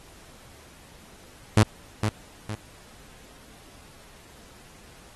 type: tone with echo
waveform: sawtooth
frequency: 107 Hz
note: A2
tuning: 48 cents flat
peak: -10 dBFS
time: 1.57-1.63 s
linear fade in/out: 0 ms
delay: 460 ms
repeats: 2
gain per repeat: -8 dB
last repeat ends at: 2.55 s
effects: pink hiss -51 dBFS RMS until 5.15 s + AAC 32 kbps